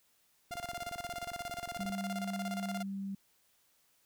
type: tone with tremolo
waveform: sawtooth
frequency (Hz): 698.5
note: F5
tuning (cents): 0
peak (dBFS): -33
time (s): 0.51-2.83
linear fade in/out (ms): 10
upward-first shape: square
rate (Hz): 17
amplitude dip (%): 75
type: click train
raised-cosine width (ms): 3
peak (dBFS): -38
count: 32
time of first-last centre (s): 0.51-1.9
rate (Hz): 22.3
type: tone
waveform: sine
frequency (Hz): 196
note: G3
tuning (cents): 0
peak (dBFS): -36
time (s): 1.79-3.15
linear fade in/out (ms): 5
effects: white hiss -71 dBFS RMS until 4.05 s